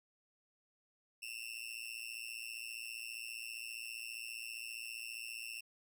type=tone with amplitude modulation; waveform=sawtooth; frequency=2693 Hz; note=E7; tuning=36 cents sharp; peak=-36 dBFS; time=1.22-5.61 s; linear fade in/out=10 ms; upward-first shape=sine; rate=115 Hz; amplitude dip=95%; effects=none